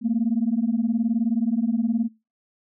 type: beating tone pair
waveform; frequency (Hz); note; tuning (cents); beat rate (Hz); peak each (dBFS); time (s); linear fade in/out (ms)
sine; 220 / 239; A3 / A#3; 0 / +43; 19; -22; 0.01-2.09; 50
effects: noise-tail reverb RT60 0.3 s tail -26 dB re dry + tanh soft clip ceiling -13 dBFS